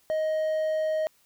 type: tone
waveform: triangle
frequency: 626 Hz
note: D#5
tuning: 10 cents sharp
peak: -22 dBFS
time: 0.1-1.07 s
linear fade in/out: 0 ms
effects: white hiss -64 dBFS RMS until 1.25 s